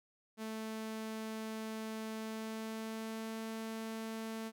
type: tone with pitch glide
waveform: sawtooth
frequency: 220 to 222.7 Hz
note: A3 to A3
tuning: 0 to +21 cents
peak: -36 dBFS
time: 0.37-4.52 s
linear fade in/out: 50 ms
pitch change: +21 cents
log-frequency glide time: 2.14-3.38 s
effects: none